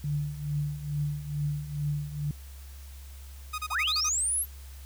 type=tone with tremolo; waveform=sine; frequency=146.83 Hz; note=D3; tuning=in tune; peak=-25 dBFS; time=0.04-2.31 s; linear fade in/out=2 ms; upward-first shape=triangle; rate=2.3 Hz; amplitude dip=80%
type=tone bursts; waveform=sawtooth; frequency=1244.5 Hz; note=D#6; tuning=in tune; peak=-27 dBFS; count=7; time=3.53-4.094 s; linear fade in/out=10 ms; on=54 ms; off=31 ms
type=linear sweep; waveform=sine; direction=up; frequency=610 to 11840 Hz; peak=-25 dBFS; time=3.7-4.46 s; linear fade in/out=50 ms
effects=added 68 Hz sine -42 dBFS peak until 4.85 s + white hiss -54 dBFS RMS until 4.85 s